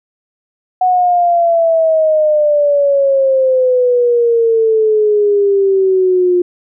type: exponential sweep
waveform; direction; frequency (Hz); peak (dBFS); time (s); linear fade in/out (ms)
sine; down; 740 to 353.7; -8; 0.81-6.42; 5
effects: none